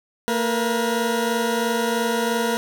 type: tone pair together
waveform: 20% pulse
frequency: 228.1 / 479.2 Hz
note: A#3 / A#4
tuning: -37 / +48 cents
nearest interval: octave + minor second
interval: 1285 cents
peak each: -18 dBFS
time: 0.28-2.57 s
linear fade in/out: 0 ms
effects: none